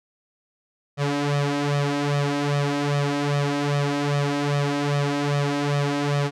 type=tone with flanger; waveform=sawtooth; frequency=143.6 Hz; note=D3; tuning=39 cents flat; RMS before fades=-23 dBFS; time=0.97-6.31 s; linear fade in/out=50 ms; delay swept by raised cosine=1.6 to 3.2 ms; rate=2.5 Hz; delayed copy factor=+0.85; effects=low-pass 6000 Hz 12 dB/octave